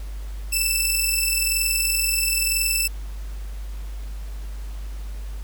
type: tone pair together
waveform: 10% pulse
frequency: 2637 / 2658 Hz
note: E7 / E7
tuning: 0 / +14 cents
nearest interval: unison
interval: 14 cents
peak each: -14 dBFS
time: 0.52-2.88 s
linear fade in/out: 10 ms
effects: added 50 Hz sine -29 dBFS peak until 5.43 s + pink hiss -48 dBFS RMS until 5.43 s